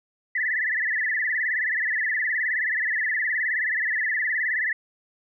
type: tone with vibrato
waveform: sine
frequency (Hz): 1864.7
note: A#6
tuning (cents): 0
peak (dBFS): -22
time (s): 0.35-4.73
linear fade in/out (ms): 5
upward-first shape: sine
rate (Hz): 19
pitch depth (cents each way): 150
effects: none